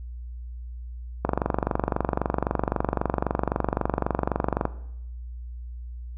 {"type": "click train", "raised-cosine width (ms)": 1, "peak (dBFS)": -8, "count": 82, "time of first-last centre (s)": [1.25, 4.653], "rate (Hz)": 23.8, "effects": ["noise-tail reverb RT60 0.8 s tail -17 dB re dry", "added 60 Hz sine -34 dBFS peak until 6.17 s"]}